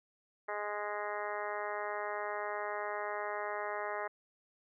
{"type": "harmonic tone", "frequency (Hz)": 207.7, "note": "G#3", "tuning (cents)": 0, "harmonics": [2, 3, 4, 5, 6, 7, 8, 9, 10], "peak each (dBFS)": [-43, -41, -42, -44, -44, -48, -48, -45, -51], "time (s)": [0.48, 4.08], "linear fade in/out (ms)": 10, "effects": []}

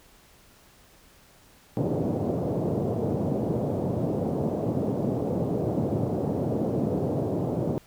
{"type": "band-pass noise", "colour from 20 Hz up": "pink", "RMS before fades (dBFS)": -27, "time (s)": [1.77, 7.78], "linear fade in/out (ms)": 0, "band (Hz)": [110, 620], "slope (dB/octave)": 24, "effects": ["pink hiss -56 dBFS RMS until 7.86 s"]}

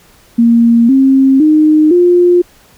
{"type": "tone with pitch steps", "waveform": "sine", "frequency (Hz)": [233.1, 267.8, 307.6, 353.3], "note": ["A#3", "C4", "D#4", "F4"], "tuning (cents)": [0, 40, -20, 20], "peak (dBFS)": -4, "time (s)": [0.38, 2.42], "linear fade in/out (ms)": 10, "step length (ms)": 510, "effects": ["pink hiss -45 dBFS RMS until 2.77 s"]}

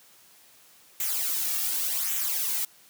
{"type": "noise with flanger", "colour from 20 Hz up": "blue", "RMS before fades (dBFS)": -28, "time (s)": [1, 2.65], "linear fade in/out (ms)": 2, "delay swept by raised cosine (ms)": [0.2, 2], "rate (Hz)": 0.88, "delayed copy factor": -0.6, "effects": ["white hiss -56 dBFS RMS until 2.89 s", "high-pass 100 Hz 12 dB/octave"]}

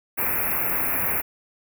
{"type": "band-stop noise", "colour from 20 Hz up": "white", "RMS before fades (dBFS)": -24, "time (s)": [0.17, 1.22], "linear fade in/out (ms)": 20, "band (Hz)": [2600, 11000], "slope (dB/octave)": 96, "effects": []}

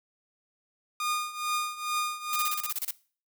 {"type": "tone with tremolo", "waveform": "sawtooth", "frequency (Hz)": 1221, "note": "D#6", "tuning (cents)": -33, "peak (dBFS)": -22, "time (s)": [1, 2.71], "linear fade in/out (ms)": 2, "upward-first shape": "triangle", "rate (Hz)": 2.3, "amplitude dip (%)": 85}
{"type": "noise bursts", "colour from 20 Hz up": "blue", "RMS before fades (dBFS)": -31, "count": 10, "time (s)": [2.33, 2.908], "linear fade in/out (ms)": 0, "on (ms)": 29, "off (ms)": 32}
{"effects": ["noise-tail reverb RT60 0.4 s tail -20 dB re dry"]}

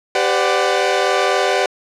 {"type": "chord", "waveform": "sawtooth", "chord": "G major seventh", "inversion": "none", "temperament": "equal with one note detuned", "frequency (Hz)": [392, 506.9, 587.3, 740], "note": ["G4", "B4", "D5", "F#5"], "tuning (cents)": [0, 45, 0, 0], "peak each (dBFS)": -16, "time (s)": [0.15, 1.66], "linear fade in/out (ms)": 2, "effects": ["low-pass 6000 Hz 12 dB/octave"]}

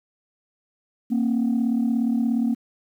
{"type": "tone pair together", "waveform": "sine", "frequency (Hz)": [231.6, 268.6], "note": ["A#3", "C4"], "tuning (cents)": [-11, 46], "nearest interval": "minor third", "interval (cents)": 257, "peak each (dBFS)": [-19, -23], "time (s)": [1.1, 2.55], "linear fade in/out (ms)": 20, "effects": ["tanh soft clip ceiling -15 dBFS", "9-bit"]}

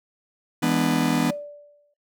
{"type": "chord", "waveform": "45% pulse", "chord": "E dominant seventh", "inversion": "none", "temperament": "just", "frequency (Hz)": [164.81, 206, 247.2, 296.7], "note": ["E3", "G#3", "B3", "D4"], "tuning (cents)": [0, -14, 2, 18], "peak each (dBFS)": [-26, -28, -23, -25], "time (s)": [0.62, 1.31], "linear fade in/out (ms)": 10}
{"type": "tone with exponential decay", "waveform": "sine", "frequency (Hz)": 584, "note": "D5", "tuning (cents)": -10, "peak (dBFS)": -25, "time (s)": [1.29, 1.94], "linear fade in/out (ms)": 5, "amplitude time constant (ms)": 140}
{"effects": ["noise-tail reverb RT60 0.3 s tail -24 dB re dry"]}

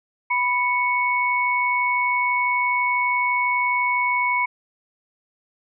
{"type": "tone pair together", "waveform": "sine", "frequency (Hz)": [987.6, 2217], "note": ["B5", "C#7"], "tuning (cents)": [0, 0], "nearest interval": "octave + major second", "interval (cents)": 1400, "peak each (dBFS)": -21, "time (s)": [0.3, 4.46], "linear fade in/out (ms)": 10, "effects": []}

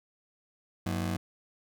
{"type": "ring-modulated tone", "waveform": "30% pulse", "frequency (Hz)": 138.59, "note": "C#3", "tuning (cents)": 0, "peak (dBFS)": -24, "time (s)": [0.86, 1.17], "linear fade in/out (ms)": 5, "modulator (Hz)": 42.5, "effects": []}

